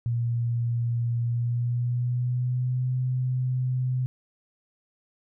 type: tone with pitch glide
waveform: sine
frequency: 118.2 to 127.42 Hz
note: A#2 to C3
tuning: +24 to -45 cents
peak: -23 dBFS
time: 0.06-4.06 s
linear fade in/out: 0 ms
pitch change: +131 cents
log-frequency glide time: 1.23-2.93 s
effects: none